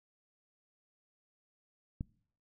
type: click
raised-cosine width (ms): 5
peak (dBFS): -24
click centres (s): 2.009
effects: noise-tail reverb RT60 0.6 s tail -24 dB re dry